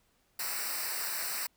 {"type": "noise with comb filter", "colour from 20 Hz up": "white", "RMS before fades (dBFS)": -35, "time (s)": [0.39, 1.47], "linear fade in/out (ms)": 5, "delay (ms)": 0.3, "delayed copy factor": -0.9, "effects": ["pink hiss -71 dBFS RMS until 1.56 s"]}